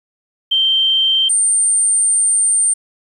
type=tone pair in turn; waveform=sine; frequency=3136 / 8894 Hz; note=G7 / C#9; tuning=0 / +5 cents; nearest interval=octave + tritone; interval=1805 cents; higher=second; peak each=-11 dBFS; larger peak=neither; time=0.51-1.29 / 1.29-2.74 s; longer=second; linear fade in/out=10 ms; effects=8-bit